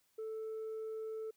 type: tone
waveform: sine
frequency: 440 Hz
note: A4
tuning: in tune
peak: -37 dBFS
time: 0.18-1.31 s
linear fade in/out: 10 ms
effects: tanh soft clip ceiling -38 dBFS + white hiss -75 dBFS RMS until 1.36 s